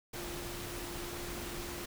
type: tone in noise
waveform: sine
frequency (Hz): 349.2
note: F4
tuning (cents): 0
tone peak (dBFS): -45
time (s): 0.15-1.85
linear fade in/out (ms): 10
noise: pink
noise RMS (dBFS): -42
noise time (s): 0.13-1.86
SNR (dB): -6
effects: none